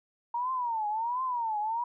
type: tone with vibrato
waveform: sine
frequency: 932.3 Hz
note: A#5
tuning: in tune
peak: -28 dBFS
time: 0.34-1.84 s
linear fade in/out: 5 ms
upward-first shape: triangle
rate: 1.4 Hz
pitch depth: 210 cents each way
effects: none